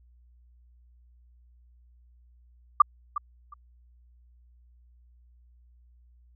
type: tone with echo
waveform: sine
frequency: 1181 Hz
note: D6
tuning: 9 cents sharp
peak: -10 dBFS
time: 2.8-2.82 s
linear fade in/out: 5 ms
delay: 360 ms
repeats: 2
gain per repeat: -15 dB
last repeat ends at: 3.54 s
effects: added 60 Hz sine -55 dBFS peak until 6.35 s